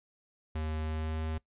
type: tone with pitch glide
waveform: square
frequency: 78.1 to 79.1 Hz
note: D#2 to D#2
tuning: +7 to +29 cents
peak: -33 dBFS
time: 0.55-1.38 s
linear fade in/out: 5 ms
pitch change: +22 cents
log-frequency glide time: 0.81-1.22 s
effects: noise-tail reverb RT60 0.1 s tail -20 dB re dry + resampled to 8000 Hz